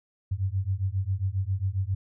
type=beating tone pair; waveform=sine; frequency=92.5 / 99.9 Hz; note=F#2 / G2; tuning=0 / +33 cents; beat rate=7.4 Hz; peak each=-28 dBFS; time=0.31-1.95 s; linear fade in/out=10 ms; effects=none